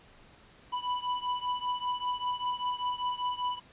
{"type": "beating tone pair", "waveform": "square", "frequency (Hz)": [987.8, 992.9], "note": ["B5", "B5"], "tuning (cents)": [0, 9], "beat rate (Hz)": 5.1, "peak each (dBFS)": [-33, -35], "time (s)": [0.72, 3.6], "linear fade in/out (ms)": 20, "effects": ["pink hiss -57 dBFS RMS until 3.72 s", "resampled to 8000 Hz"]}